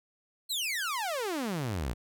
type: exponential sweep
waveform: sawtooth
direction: down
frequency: 4300 to 53.2 Hz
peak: -27 dBFS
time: 0.49-1.94 s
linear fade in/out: 20 ms
effects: none